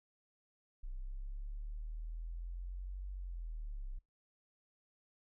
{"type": "linear two-way sweep", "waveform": "sine", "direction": "up then down", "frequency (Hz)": [31.07, 47.72, 31.07], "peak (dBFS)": -40, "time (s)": [0.83, 3.99], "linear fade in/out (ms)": 10, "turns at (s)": 3.1, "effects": ["noise-tail reverb RT60 0.2 s tail -25 dB re dry"]}